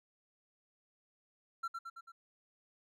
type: tone with echo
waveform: triangle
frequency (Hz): 1358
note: F6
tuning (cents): -49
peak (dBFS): -33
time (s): 1.63-1.68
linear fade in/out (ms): 10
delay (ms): 110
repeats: 4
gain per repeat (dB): -4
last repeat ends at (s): 2.12
effects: none